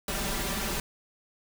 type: noise with comb filter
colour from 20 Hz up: pink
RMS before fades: -31 dBFS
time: 0.08-0.8 s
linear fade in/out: 2 ms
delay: 5.1 ms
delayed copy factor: +0.9
effects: none